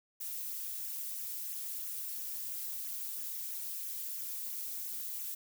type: noise with flanger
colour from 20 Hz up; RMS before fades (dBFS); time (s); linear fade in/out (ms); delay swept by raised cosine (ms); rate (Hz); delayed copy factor
violet; -40; 0.2-5.35; 10; 0.21 to 6.01; 3; -0.85
effects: none